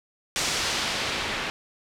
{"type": "noise with low-pass filter sweep", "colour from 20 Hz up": "white", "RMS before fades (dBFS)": -28, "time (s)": [0.36, 1.5], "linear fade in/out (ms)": 0, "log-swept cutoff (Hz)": [6400, 2600], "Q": 0.93, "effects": []}